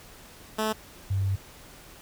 10% pulse / sine tone pair in turn, 217.3 / 97.22 Hz, A3 / G2, -21 / -14 cents, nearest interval octave + major second, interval 1393 cents, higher first, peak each -17 / -23 dBFS, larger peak first, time 0.58-0.73 / 1.1-1.36 s, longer second, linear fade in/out 10 ms, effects pink hiss -49 dBFS RMS until 2.01 s

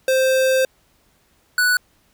square tone pair in turn, 523.3 / 1480.1 Hz, C5 / F#6, 0 / 0 cents, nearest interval octave + tritone, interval 1800 cents, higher second, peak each -15 dBFS, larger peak neither, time 0.08-0.65 / 1.58-1.77 s, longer first, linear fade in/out 2 ms, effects pink hiss -60 dBFS RMS until 2.13 s

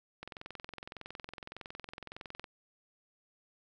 click train, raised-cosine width 0.3 ms, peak -27 dBFS, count 49, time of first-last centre 0.23-2.442 s, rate 21.7 Hz, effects none

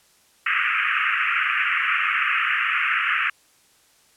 pink band-pass noise, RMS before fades -22 dBFS, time 0.46-3.3 s, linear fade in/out 5 ms, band 1200 to 2800 Hz, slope 96 dB/octave, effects white hiss -58 dBFS RMS until 4.16 s + low-pass 11000 Hz 12 dB/octave

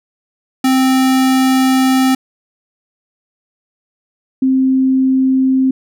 square / sine tone pair in turn, 261.6 / 262.7 Hz, C4 / C4, 0 / +7 cents, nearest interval unison, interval 7 cents, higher second, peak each -10 / -9 dBFS, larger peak second, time 0.64-2.15 / 4.42-5.71 s, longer first, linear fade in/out 5 ms, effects none

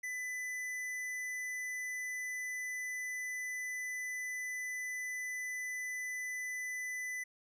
sine tone with tanh clipping, 2000 Hz, B6, 21 cents sharp, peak -39 dBFS, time 0.03-7.24 s, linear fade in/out 10 ms, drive 14 dB, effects none

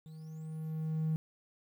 triangle tone with level ramp, 157.8 Hz, D#3, 25 cents sharp, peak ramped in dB -45 to -25 dBFS, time 0.06-1.16 s, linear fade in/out 0 ms, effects tanh soft clip ceiling -25 dBFS + 11-bit

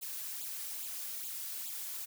blue noise with flanger, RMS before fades -41 dBFS, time 0.01-2.06 s, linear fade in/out 20 ms, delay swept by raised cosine 0.26 to 3.56 ms, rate 2.4 Hz, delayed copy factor +0.8, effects none

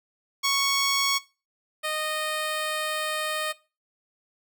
10% pulse tone pair in turn, 1108.7 / 617.6 Hz, C#6 / D#5, 0 / -13 cents, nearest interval minor seventh, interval 1013 cents, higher first, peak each -13 / -18 dBFS, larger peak first, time 0.43-1.19 / 1.83-3.53 s, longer second, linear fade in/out 20 ms, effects noise-tail reverb RT60 0.3 s tail -19 dB re dry

